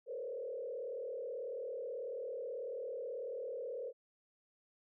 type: tone with frequency modulation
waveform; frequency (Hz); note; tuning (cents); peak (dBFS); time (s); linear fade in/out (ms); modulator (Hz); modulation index
sine; 499.1; B4; +18; -39; 0.06-3.93; 50; 38.3; 1.4
effects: none